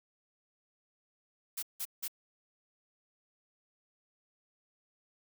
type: noise bursts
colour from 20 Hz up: blue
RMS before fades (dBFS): -37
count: 3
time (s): 1.57-2.081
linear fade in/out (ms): 10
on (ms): 57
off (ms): 170
effects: none